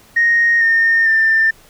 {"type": "tone with pitch steps", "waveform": "sine", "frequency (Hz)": [1864.7, 1826.3, 1788.7], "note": ["A#6", "A#6", "A6"], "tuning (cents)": [0, -36, 28], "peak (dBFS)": -9, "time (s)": [0.16, 1.51], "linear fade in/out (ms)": 10, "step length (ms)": 450, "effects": ["tanh soft clip ceiling -5 dBFS", "pink hiss -47 dBFS RMS until 1.69 s"]}